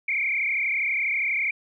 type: tone with frequency modulation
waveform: sine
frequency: 2243 Hz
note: C#7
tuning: 20 cents sharp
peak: -22 dBFS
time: 0.08-1.51 s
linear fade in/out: 5 ms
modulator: 32.3 Hz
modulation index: 4.1
effects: none